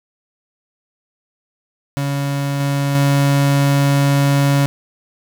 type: tone with level steps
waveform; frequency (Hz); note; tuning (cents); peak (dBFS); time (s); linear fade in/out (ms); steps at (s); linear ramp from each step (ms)
35% pulse; 140.5; C#3; +24; -16 / -14 / -10; 1.97-4.66; 0; 2.6 / 2.95; 2
effects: none

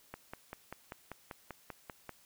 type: click train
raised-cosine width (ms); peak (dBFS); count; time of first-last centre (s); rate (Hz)
0.5; -27; 11; 0.14-2.093; 5.12
effects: white hiss -64 dBFS RMS until 2.25 s

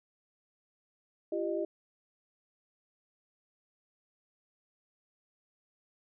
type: tone cluster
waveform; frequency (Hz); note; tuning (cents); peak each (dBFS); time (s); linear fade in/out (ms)
sine; 340.8 / 392.5 / 613; F4 / G4 / D#5; -42 / +2 / -26; -34 / -35 / -35; 1.32-1.65; 5
effects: none

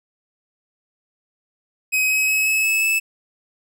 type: tone with pitch steps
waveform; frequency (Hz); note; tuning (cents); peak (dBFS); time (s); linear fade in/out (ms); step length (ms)
45% pulse; 2531 / 2549 / 2566 / 2584 / 2602 / 2620; D#7 / D#7 / E7 / E7 / E7 / E7; +29 / +41 / -47 / -35 / -23 / -11; -16; 1.92-3; 20; 180
effects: none

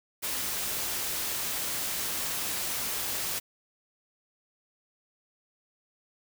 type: noise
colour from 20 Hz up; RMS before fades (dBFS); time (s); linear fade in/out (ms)
white; -32; 0.22-3.4; 20
effects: none

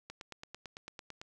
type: click train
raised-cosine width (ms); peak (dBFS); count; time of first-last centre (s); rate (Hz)
0.2; -27; 11; 0.1-1.215; 8.97
effects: none

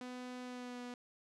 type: tone with pitch glide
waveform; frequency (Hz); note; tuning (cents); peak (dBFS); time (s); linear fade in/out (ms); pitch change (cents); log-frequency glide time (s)
sawtooth; 250 to 245.4; B3 to B3; +21 to -11; -40; 0.01-0.94; 2; -32; 0.43-0.81
effects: low-pass 7000 Hz 12 dB/octave

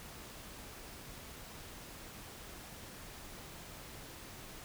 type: silence
effects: pink hiss -50 dBFS RMS until 4.64 s

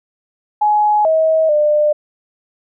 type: tone with pitch steps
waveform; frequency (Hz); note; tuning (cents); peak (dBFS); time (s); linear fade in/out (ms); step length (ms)
sine; 841 / 638 / 599; G#5 / D#5 / D5; +22 / +43 / +34; -10; 0.61-1.93; 10; 440
effects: none

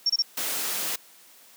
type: tone bursts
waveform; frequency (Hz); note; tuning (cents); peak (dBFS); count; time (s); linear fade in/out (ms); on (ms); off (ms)
sine; 5500; F8; -27; -19; 3; 0.06-0.223; 5; 37; 26
type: noise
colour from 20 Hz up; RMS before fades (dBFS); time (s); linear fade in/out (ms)
white; -29; 0.37-0.96; 5
effects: white hiss -53 dBFS RMS until 1.56 s + high-pass 200 Hz 12 dB/octave

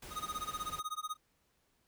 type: noise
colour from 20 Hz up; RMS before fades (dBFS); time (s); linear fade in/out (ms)
pink; -49; 0.02-0.8; 5
type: tone with tremolo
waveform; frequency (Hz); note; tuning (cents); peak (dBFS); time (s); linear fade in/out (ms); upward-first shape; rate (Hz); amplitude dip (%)
square; 1244.5; D#6; 0; -35; 0.1-1.17; 50; sine; 16; 100
effects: pink hiss -75 dBFS RMS until 1.87 s

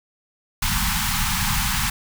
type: band-stop noise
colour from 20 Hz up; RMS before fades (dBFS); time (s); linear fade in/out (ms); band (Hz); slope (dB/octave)
pink; -22; 0.62-1.9; 5; 230 to 800; 96
effects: none

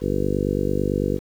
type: harmonic tone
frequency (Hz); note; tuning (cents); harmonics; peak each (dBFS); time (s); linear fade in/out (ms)
49; G1; 0; 1 / 2 / 3 / 4 / 5 / 6 / 7 / 8 / 9 / 10; -29 / -29 / -29 / -29 / -29 / -29 / -29 / -29 / -29 / -29; 0-1.2; 50
effects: 8-bit

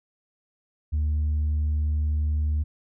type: tone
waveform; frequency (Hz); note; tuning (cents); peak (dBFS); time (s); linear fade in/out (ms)
sine; 75.7; D#2; -47; -19; 0.92-2.64; 20
effects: tanh soft clip ceiling -20 dBFS

